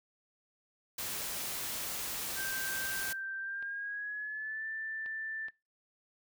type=noise; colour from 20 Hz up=white; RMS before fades=-38 dBFS; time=0.98-3.13 s; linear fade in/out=5 ms
type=tone with pitch glide; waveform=sine; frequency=1568 to 1770.2 Hz; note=G6 to A6; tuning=0 to +10 cents; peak=-36 dBFS; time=2.35-5.51 s; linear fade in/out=50 ms; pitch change=+210 cents; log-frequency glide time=3.39-4.66 s
type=clicks; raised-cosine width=0.3 ms; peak=-36 dBFS; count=3; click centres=3.626 / 5.061 / 5.484 s
effects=noise-tail reverb RT60 0.3 s tail -26 dB re dry